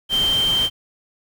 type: tone in noise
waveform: sine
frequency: 3136 Hz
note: G7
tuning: in tune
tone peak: -16 dBFS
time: 0.09-0.7 s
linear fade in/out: 50 ms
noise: pink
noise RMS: -29 dBFS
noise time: 0.09-0.7 s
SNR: +10 dB
effects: none